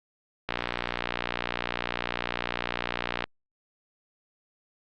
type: click train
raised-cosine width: 0.3 ms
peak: -11 dBFS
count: 166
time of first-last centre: 0.49-3.24 s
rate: 60 Hz
effects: low-pass 4000 Hz 12 dB/octave + Opus 48 kbps